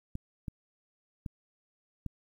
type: clicks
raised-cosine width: 5 ms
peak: -24 dBFS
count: 4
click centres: 0.154 / 0.482 / 1.262 / 2.063 s
effects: 10-bit